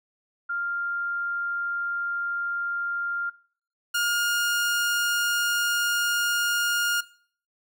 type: tone pair in turn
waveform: sine / sawtooth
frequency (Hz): 1396.9 / 1418.9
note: F6 / F6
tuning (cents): 0 / +27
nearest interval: unison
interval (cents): 27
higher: second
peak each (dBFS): -26 / -19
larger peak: second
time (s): 0.49-3.3 / 3.94-7.01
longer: second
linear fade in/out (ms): 10
effects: noise-tail reverb RT60 0.5 s tail -20 dB re dry